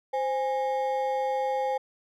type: ring-modulated tone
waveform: triangle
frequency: 673 Hz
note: E5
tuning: 36 cents sharp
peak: -20 dBFS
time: 0.13-1.78 s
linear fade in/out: 10 ms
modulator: 151 Hz
effects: none